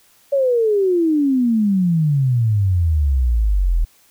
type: exponential sweep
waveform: sine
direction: down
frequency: 569 to 39.22 Hz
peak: -13 dBFS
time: 0.32-3.85 s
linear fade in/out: 10 ms
effects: white hiss -54 dBFS RMS until 4.1 s